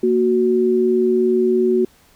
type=tone pair together; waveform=sine; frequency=232.8 / 370 Hz; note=A#3 / F#4; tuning=-2 / 0 cents; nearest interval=minor sixth; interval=802 cents; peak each=-19 / -14 dBFS; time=0.03-1.85 s; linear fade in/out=5 ms; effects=pink hiss -53 dBFS RMS until 2.15 s